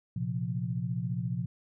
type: chord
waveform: sine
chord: Bb suspended second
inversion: none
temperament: just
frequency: 116.54 / 131.11 / 174.81 Hz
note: Bb2 / C3 / F3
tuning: 0 / +4 / +2 cents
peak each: -34 dBFS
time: 0.16-1.46 s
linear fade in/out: 5 ms
effects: none